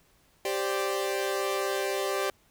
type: chord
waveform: sawtooth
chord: G suspended fourth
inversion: none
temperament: equal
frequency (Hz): 392 / 523.3 / 587.3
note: G4 / C5 / D5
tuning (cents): 0 / 0 / 0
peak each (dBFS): -26 / -30 / -29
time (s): 0.45-2.3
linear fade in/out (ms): 2
effects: pink hiss -64 dBFS RMS until 2.5 s